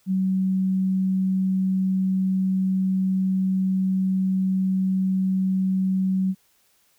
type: tone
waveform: sine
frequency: 188.9 Hz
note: F#3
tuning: 36 cents sharp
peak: -19 dBFS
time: 0.06-6.35 s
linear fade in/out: 50 ms
effects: white hiss -63 dBFS RMS until 6.98 s